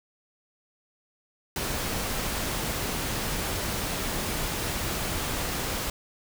pink noise, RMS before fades -30 dBFS, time 1.56-5.9 s, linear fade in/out 2 ms, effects none

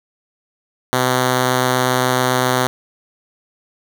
5% pulse tone, 127.3 Hz, C3, 47 cents flat, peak -3 dBFS, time 0.93-2.67 s, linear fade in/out 0 ms, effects none

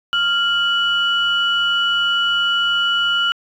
sine tone pair together, 1395.2 / 2949 Hz, F6 / F#7, -2 / -6 cents, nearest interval octave + minor second, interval 1296 cents, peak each -17 dBFS, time 0.13-3.32 s, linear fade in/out 0 ms, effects tanh soft clip ceiling -7 dBFS

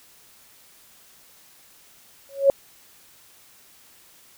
sine tone with exponential growth, 552 Hz, C#5, 7 cents flat, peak -8 dBFS, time 2.29-2.5 s, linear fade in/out 1 ms, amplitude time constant 44 ms, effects white hiss -53 dBFS RMS until 4.37 s

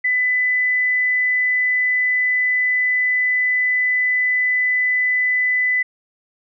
sine tone, 2000 Hz, B6, 21 cents sharp, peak -15 dBFS, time 0.04-5.83 s, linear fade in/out 10 ms, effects none

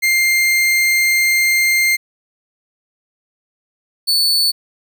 40% pulse tone pair in turn, 2105 / 4460 Hz, C7 / C#8, +10 / +10 cents, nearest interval octave + minor second, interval 1300 cents, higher second, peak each -11 dBFS, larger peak neither, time 0.02-1.97 / 4.07-4.52 s, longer first, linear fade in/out 20 ms, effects none

